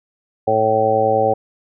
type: harmonic tone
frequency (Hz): 110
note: A2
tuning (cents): 0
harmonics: 1 / 2 / 3 / 4 / 5 / 6 / 7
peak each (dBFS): -27 / -29 / -28 / -20 / -17 / -26 / -17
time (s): 0.47-1.34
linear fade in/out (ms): 10
effects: none